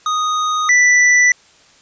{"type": "tone pair in turn", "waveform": "square", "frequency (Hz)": [1244.5, 1975.5], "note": ["D#6", "B6"], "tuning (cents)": [0, 0], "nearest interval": "minor sixth", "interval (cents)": 800, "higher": "second", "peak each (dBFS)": [-16, -9], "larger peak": "second", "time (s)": [[0.06, 0.69], [0.69, 1.32]], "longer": "neither", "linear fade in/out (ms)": 2, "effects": ["white hiss -49 dBFS RMS until 1.81 s", "resampled to 16000 Hz"]}